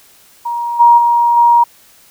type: tone with level steps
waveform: sine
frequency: 946 Hz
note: A#5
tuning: 25 cents sharp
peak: -16 / -3 / -8 / -5 dBFS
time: 0.45-1.64 s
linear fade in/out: 10 ms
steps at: 0.79 / 0.97 / 1.36 s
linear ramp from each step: 20 ms
effects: white hiss -46 dBFS RMS until 2.1 s